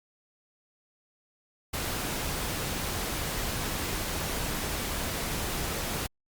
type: noise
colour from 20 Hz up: pink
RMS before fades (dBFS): -32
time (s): 1.73-6.07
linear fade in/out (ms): 10
effects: Opus 48 kbps